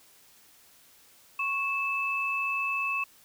sine tone pair together, 1103 / 2623 Hz, C#6 / E7, -9 / -9 cents, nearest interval octave + minor third, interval 1500 cents, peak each -32 / -28 dBFS, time 1.39-3.04 s, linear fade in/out 5 ms, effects white hiss -58 dBFS RMS until 3.24 s

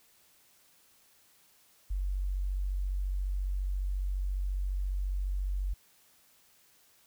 sine tone, 47.25 Hz, F#1, 37 cents sharp, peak -29 dBFS, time 1.9-5.74 s, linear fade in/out 10 ms, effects white hiss -64 dBFS RMS until 7.06 s

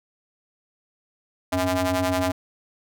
sawtooth ring-modulated tone, 185 Hz, F#3, in tune, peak -14 dBFS, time 1.52-2.32 s, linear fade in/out 10 ms, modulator 457 Hz, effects none

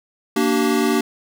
square chord, G minor, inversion first, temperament equal with one note detuned, 233.1 / 293.7 / 383 Hz, Bb3 / D4 / G4, 0 / 0 / -40 cents, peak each -21 dBFS, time 0.36-1.01 s, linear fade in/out 5 ms, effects none

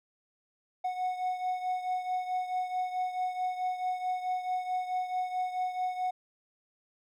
triangle beating tone pair, 734 / 738.6 Hz, F#5 / F#5, -14 / -3 cents, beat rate 4.6 Hz, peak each -29 / -35 dBFS, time 0.84-6.11 s, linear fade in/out 10 ms, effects none

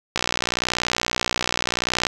click train, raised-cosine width 0.2 ms, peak -3 dBFS, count 117, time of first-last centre 0.16-2.068 s, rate 60.8 Hz, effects none

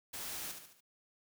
white noise with echo, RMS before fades -43 dBFS, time 0.13-0.52 s, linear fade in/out 10 ms, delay 72 ms, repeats 4, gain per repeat -6 dB, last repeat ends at 0.808 s, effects none

